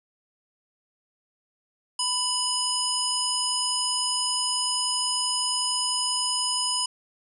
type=harmonic tone with a mistuned harmonic; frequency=987.8 Hz; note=B5; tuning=in tune; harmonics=1 / 3 / 5 / 7 / 9 / 10; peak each=-32 / -31 / -27 / -35 / -32 / -32 dBFS; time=1.99-6.86 s; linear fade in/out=5 ms; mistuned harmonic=5; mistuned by=+44 cents; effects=none